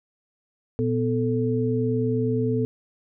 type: tone cluster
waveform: sine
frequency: 119.7 / 248.8 / 440.4 Hz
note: A#2 / B3 / A4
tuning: +46 / +13 / +2 cents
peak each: -25 dBFS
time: 0.79-2.65 s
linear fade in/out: 0 ms
effects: none